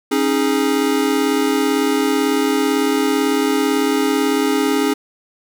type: chord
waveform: square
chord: C# suspended second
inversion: none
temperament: equal with one note detuned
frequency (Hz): 273.1 / 311.1 / 415.3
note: C#4 / D#4 / G#4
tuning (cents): -26 / 0 / 0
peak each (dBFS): -19 / -21 / -20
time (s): 0.11-4.94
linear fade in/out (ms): 10
effects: none